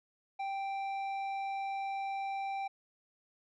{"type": "tone with low-pass filter", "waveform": "square", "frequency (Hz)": 784, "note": "G5", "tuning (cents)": 0, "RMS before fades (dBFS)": -37, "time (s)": [0.39, 2.68], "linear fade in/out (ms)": 10, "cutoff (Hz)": 2300, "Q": 0.9, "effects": []}